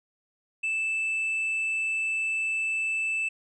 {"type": "tone with tanh clipping", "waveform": "triangle", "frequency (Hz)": 2637, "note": "E7", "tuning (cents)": 0, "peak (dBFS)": -26, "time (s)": [0.63, 3.29], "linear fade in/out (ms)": 10, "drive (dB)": 7, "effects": ["resampled to 22050 Hz"]}